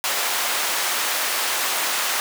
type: high-pass noise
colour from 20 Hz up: pink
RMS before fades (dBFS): -23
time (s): 0.04-2.2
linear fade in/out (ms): 0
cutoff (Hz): 840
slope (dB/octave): 12
effects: none